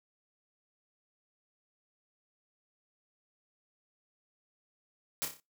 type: noise with echo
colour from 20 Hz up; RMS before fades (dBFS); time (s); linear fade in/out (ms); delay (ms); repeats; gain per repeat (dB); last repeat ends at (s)
white; -33; 5.22-5.25; 0; 30; 5; -6; 5.4
effects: noise-tail reverb RT60 0.2 s tail -21 dB re dry